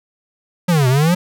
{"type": "exponential two-way sweep", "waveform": "square", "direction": "down then up", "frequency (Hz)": [185, 123.47, 185], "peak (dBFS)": -12, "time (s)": [0.68, 1.15], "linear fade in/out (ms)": 10, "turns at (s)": 0.88, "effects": []}